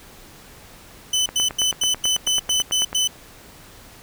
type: tone bursts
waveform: 25% pulse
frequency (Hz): 3015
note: F#7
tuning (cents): +32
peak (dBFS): -14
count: 9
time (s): 1.13-3.076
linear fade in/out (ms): 5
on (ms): 130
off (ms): 97
type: click train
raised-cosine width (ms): 0.5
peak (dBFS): -15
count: 16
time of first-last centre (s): 1.29-2.929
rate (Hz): 9.15
effects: pink hiss -45 dBFS RMS until 4.02 s